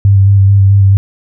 sine tone with vibrato, 98.5 Hz, G2, 9 cents sharp, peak -3 dBFS, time 0.05-0.97 s, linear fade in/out 0 ms, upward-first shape square, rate 4.6 Hz, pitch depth 19 cents each way, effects none

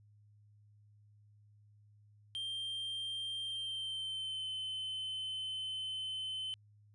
triangle tone with pitch glide, 3170 to 3060 Hz, G7 to G7, +19 to -42 cents, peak -36 dBFS, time 2.35-6.54 s, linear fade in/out 0 ms, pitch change -61 cents, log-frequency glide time 3.43-4.48 s, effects added 104 Hz sine -61 dBFS peak until 6.94 s + resampled to 24000 Hz

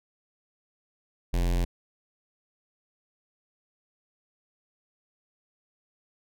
square tone with notch filter, 43.65 Hz, F1, in tune, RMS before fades -25 dBFS, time 1.33-1.65 s, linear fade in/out 10 ms, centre 1300 Hz, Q 2, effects none

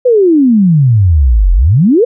sine exponential two-way sweep, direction down then up, 518 to 41.47 to 518 Hz, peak -4 dBFS, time 0.05-2.05 s, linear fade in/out 10 ms, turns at 1.53 s, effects none

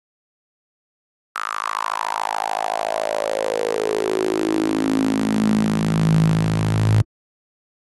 sawtooth tone with high-pass filter sweep, 53.7 Hz, A1, 41 cents flat, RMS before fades -20 dBFS, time 1.35-7.02 s, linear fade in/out 5 ms, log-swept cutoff 1300 to 110 Hz, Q 7.3, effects AAC 32 kbps

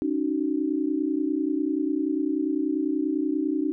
sine tone cluster, 277.3 / 307.5 / 374.4 Hz, C#4 / D#4 / F#4, +1 / -20 / +20 cents, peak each -27 / -25 / -32 dBFS, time 0.02-3.72 s, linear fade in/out 0 ms, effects none

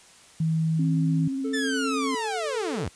sine tone, 160.7 Hz, E3, 44 cents flat, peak -21 dBFS, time 0.4-1.28 s, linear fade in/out 5 ms
sine tone with vibrato, 269.2 Hz, C4, 49 cents sharp, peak -26 dBFS, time 0.79-2.15 s, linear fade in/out 5 ms, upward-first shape square, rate 17 Hz, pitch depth 19 cents each way
triangle tone with tremolo, 440 Hz, A4, in tune, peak -28 dBFS, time 1.44-2.85 s, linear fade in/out 10 ms, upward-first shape sine, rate 10 Hz, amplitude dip 30%
sawtooth linear sweep, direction down, 1789 to 60.2 Hz, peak -24 dBFS, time 1.53-2.89 s, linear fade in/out 10 ms
effects white hiss -52 dBFS RMS until 2.95 s + resampled to 22050 Hz

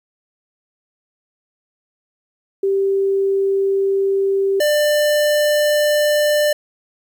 sine / square tone pair in turn, 391.3 / 595.3 Hz, G4 / D5, -3 / +23 cents, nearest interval perfect fifth, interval 726 cents, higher second, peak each -14 dBFS, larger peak neither, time 2.63-4.6 / 4.6-6.53 s, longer first, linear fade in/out 5 ms, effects 9-bit

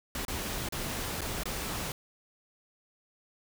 pink noise with dropouts, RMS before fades -35 dBFS, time 0.15-1.92 s, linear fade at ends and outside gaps 2 ms, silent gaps 0.251-0.281 / 0.688-0.723 / 1.209-1.216 / 1.435-1.455 s, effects none

